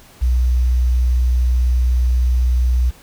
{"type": "tone with quantisation", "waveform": "sine", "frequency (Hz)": 61.74, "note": "B1", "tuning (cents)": 0, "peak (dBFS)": -12, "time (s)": [0.21, 2.91], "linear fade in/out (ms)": 20, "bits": 7, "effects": ["pink hiss -46 dBFS RMS until 3.02 s"]}